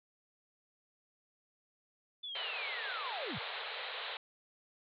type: linear sweep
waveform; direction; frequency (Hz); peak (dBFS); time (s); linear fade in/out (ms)
sine; down; 3520 to 78; -40; 2.23-3.39; 10
type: band-pass noise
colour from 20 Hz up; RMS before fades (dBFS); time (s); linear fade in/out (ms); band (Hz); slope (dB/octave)
white; -42; 2.35-4.17; 2; 420 to 4100; 96
effects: none